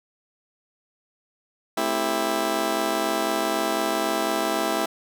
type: chord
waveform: 15% pulse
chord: A minor seventh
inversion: none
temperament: just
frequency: 220 / 264 / 330 / 396 Hz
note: A3 / C4 / E4 / G4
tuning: 0 / +16 / +2 / +18 cents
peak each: -24 / -25 / -20 / -24 dBFS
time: 1.77-4.86 s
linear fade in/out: 5 ms
effects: none